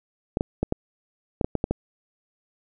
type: clicks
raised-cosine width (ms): 2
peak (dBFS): -9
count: 9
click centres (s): 0.371 / 0.409 / 0.63 / 0.724 / 1.412 / 1.445 / 1.553 / 1.641 / 1.71
effects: none